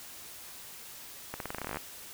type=accelerating click train; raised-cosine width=0.5 ms; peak=-20 dBFS; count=15; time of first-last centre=1.34-1.77 s; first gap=62 ms; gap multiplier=0.88; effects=white hiss -47 dBFS RMS until 2.13 s